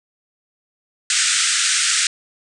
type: band-pass noise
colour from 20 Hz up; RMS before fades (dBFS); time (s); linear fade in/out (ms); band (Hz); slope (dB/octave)
white; -18; 1.1-2.07; 2; 1300 to 9100; 96
effects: none

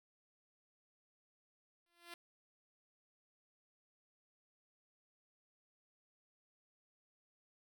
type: tone with exponential growth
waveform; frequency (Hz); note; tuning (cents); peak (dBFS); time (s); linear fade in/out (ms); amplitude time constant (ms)
5% pulse; 343.7; F4; -28; -35; 1.86-2.14; 2; 59
effects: none

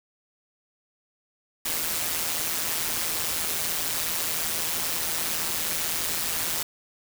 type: noise with amplitude modulation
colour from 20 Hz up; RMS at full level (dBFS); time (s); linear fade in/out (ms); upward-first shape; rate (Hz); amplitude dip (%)
white; -25; 1.65-6.63; 5; sine; 163; 65
effects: none

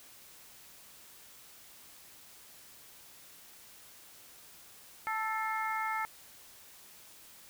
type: harmonic tone with a mistuned harmonic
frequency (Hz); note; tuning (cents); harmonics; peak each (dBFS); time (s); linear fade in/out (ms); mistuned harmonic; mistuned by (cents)
440; A4; 0; 2 / 3 / 4 / 5; -35 / -36 / -40 / -39; 5.07-6.05; 0; 5; -46
effects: white hiss -55 dBFS RMS until 7.49 s

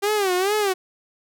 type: tone with vibrato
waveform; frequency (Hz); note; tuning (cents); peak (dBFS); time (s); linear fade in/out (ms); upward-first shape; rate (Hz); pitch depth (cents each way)
sawtooth; 392; G4; 0; -15; 0.02-0.74; 20; sine; 2.3; 150
effects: none

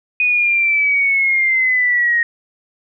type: linear sweep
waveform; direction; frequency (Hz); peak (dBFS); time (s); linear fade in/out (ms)
sine; down; 2489 to 1864.7; -12; 0.2-2.23; 2
effects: none

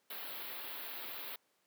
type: band-stop noise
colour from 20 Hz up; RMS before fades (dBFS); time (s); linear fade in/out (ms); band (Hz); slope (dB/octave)
white; -44; 0.1-1.36; 5; 4300 to 12000; 48
effects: pink hiss -75 dBFS RMS until 1.66 s + high-pass 300 Hz 12 dB/octave

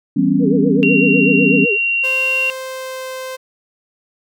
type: chord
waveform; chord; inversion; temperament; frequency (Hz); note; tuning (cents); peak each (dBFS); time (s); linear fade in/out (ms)
sine; C# half-diminished seventh; first; equal with one note detuned; 164.81 / 196 / 252 / 277.2; E3 / G3 / B3 / C#4; 0 / 0 / +35 / 0; -20 / -17 / -17 / -15; 0.16-1.66; 10
type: tone with vibrato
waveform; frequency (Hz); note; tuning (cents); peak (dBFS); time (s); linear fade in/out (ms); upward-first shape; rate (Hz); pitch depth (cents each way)
sine; 440; A4; 0; -17; 0.39-1.78; 50; sine; 8; 180
type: tone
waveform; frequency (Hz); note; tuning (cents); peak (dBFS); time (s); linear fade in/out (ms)
sine; 2753; F7; -25; -14; 0.83-2.5; 0
type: tone with pitch glide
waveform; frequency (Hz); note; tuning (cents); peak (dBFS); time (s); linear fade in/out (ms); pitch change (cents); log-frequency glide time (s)
sawtooth; 523.3 to 519.1; C5 to C5; 0 to -14; -21; 2.03-3.37; 20; -14; 2.45-3.09
effects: none

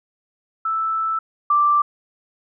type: tone pair in turn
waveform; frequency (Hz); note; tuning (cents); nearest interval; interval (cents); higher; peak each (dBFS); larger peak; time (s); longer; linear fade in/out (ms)
sine; 1318.5 / 1174.9; E6 / D6; 0 / 0; major second; 200; first; -19 / -13; second; 0.65-1.19 / 1.5-1.82; first; 5
effects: none

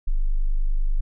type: tone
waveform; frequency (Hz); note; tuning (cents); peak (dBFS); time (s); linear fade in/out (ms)
sine; 25.05; G0; +38; -17; 0.07-1.01; 10
effects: none

